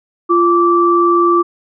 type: tone pair together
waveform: sine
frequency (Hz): 346.2 / 1164.5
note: F4 / D6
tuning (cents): -15 / -15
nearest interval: octave + major sixth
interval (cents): 2100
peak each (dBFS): -11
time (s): 0.29-1.43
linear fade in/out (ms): 20
effects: none